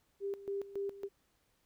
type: tone with tremolo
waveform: sine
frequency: 397.6 Hz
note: G4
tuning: 25 cents sharp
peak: -34 dBFS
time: 0.2-1.09 s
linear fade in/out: 50 ms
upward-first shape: square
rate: 3.6 Hz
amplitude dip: 80%
effects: pink hiss -75 dBFS RMS until 1.65 s